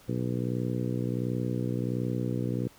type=harmonic tone; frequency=61.4 Hz; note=B1; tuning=9 cents flat; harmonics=2 / 3 / 4 / 5 / 6 / 7 / 8; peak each=-31 / -34 / -35 / -36 / -39 / -41 / -40 dBFS; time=0.08-2.68 s; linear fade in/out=10 ms; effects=pink hiss -56 dBFS RMS until 2.78 s